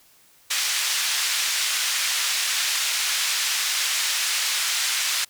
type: band-pass noise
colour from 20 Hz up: white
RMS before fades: -24 dBFS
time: 0.5-5.25 s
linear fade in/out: 10 ms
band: 1600 to 6400 Hz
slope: 12 dB/octave
effects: white hiss -56 dBFS RMS until 5.29 s